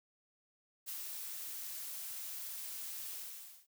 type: noise with ADSR envelope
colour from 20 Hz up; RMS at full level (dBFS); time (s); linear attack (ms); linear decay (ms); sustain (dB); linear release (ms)
blue; -42; 0.86-3.67; 27; 100; -2; 530
effects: none